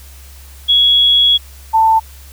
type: tone pair in turn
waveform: sine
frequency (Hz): 3345 / 889.3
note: G#7 / A5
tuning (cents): +12 / +18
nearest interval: octave + major seventh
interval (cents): 2294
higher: first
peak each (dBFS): -7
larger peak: neither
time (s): 0.68-1.38 / 1.73-2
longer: first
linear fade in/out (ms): 20
effects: added 68 Hz sine -35 dBFS peak until 2.32 s + white hiss -42 dBFS RMS until 2.32 s